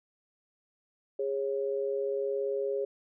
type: tone pair together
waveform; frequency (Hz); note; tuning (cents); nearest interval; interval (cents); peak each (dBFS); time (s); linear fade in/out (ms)
sine; 410.5 / 548; G#4 / C#5; -20 / -20; perfect fourth; 500; -30 / -33; 1.19-2.85; 5
effects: none